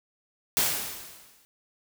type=noise with exponential decay; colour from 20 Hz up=white; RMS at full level=-22 dBFS; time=0.57-1.45 s; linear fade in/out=0 ms; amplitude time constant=190 ms; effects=none